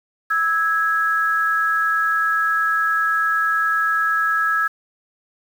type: tone pair together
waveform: sine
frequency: 1308.7 / 1658 Hz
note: E6 / G#6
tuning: -13 / -3 cents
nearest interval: major third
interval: 410 cents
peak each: -19 dBFS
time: 0.3-4.68 s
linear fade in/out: 10 ms
effects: 7-bit